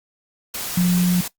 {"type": "tone in noise", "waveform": "sine", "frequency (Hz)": 178.3, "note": "F3", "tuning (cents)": 36, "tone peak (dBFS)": -14, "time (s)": [0.77, 1.21], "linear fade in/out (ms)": 5, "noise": "white", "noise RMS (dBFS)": -28, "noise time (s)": [0.54, 1.28], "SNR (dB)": 11, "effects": ["noise-tail reverb RT60 0.1 s tail -18 dB re dry", "Opus 48 kbps"]}